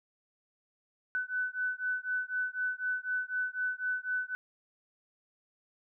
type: beating tone pair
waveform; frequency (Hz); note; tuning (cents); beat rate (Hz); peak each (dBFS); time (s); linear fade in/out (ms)
sine; 1500 / 1504; F#6 / F#6; +23 / +28; 4; -34 / -34; 1.15-4.35; 0
effects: none